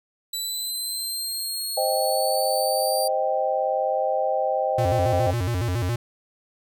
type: exponential sweep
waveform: 20% pulse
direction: up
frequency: 3951 to 4699 Hz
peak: -21 dBFS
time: 0.33-3.08 s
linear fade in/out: 5 ms
type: chord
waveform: sine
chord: C minor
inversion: none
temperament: equal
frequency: 523.3 / 622.3 / 784 Hz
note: C5 / Eb5 / G5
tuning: 0 / 0 / 0 cents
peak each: -25 dBFS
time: 1.77-5.31 s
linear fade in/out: 5 ms
type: tone with vibrato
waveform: square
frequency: 103.5 Hz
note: G#2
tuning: 5 cents flat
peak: -23 dBFS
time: 4.78-5.96 s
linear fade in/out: 5 ms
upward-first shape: square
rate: 7.2 Hz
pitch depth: 240 cents each way
effects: none